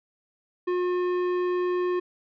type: tone with tanh clipping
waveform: triangle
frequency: 359.1 Hz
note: F4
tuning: 48 cents sharp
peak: -25 dBFS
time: 0.67-2 s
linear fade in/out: 10 ms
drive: 17 dB
effects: none